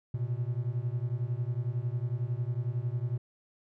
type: beating tone pair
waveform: triangle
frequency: 116.54 / 127.54 Hz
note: A#2 / C3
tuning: 0 / -44 cents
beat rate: 11 Hz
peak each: -30 / -31 dBFS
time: 0.14-3.18 s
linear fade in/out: 5 ms
effects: none